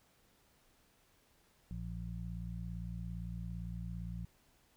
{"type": "harmonic tone", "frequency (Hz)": 57.6, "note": "A#1", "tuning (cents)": -20, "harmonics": [1, 2, 3], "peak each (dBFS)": [-43, -45, -44], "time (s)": [1.71, 4.25], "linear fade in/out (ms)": 0, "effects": ["pink hiss -70 dBFS RMS until 4.76 s"]}